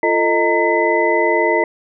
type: tone cluster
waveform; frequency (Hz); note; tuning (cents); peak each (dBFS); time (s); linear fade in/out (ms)
sine; 345.4 / 444.1 / 621 / 922 / 2011; F4 / A4 / D#5 / A#5 / B6; -19 / +16 / -3 / -19 / +31; -19; 0.03-1.64; 2
effects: none